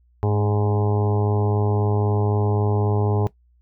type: harmonic tone with a mistuned harmonic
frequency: 103.83 Hz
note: G#2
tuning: in tune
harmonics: 1 / 2 / 3 / 4 / 5 / 6 / 7 / 8 / 9 / 10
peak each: -19 / -30 / -32 / -25 / -37 / -36 / -35 / -31 / -37 / -40 dBFS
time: 0.23-3.27 s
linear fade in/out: 0 ms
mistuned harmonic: 2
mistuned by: +24 cents
effects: noise-tail reverb RT60 0.1 s tail -17 dB re dry + added 60 Hz sine -55 dBFS peak until 3.61 s